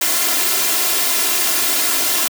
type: noise with comb filter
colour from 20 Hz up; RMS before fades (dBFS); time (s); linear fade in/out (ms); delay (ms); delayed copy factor
white; -17; 0.01-2.28; 5; 2.9; +0.7
effects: high-pass 200 Hz 12 dB/octave